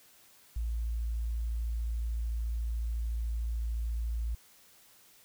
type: tone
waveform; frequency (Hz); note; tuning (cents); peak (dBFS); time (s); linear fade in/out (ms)
sine; 56.9; A#1; -41; -30; 0.56-4.35; 5
effects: white hiss -60 dBFS RMS until 5.24 s